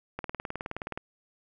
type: click train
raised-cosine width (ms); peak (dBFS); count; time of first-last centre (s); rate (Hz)
0.5; -19; 16; 0.19-0.975; 19.1
effects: none